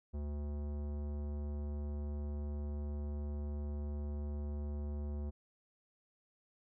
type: tone with tanh clipping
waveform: sine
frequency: 73.1 Hz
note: D2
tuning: 7 cents flat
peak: -39 dBFS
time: 0.13-5.31 s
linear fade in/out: 20 ms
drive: 17 dB
effects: none